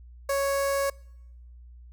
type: tone with notch filter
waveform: sawtooth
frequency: 554.4 Hz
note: C#5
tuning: in tune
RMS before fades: -26 dBFS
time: 0.29-0.9 s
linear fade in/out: 5 ms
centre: 3200 Hz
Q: 1.1
effects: noise-tail reverb RT60 0.9 s tail -26 dB re dry + added 60 Hz sine -45 dBFS peak until 1.92 s